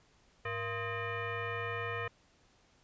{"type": "tone with frequency modulation", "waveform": "sine", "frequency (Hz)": 681, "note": "F5", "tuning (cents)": -44, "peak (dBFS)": -34, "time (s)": [0.45, 2.08], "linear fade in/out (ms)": 5, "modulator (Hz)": 576, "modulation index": 2.9, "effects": ["pink hiss -67 dBFS RMS until 2.83 s", "resampled to 16000 Hz"]}